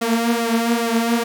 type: tone with flanger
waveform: sawtooth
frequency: 231.8 Hz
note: A#3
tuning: 10 cents flat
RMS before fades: -19 dBFS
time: 0.01-1.24 s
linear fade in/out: 10 ms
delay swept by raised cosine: 1.5 to 5.9 ms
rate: 2.4 Hz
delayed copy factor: +0.7
effects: none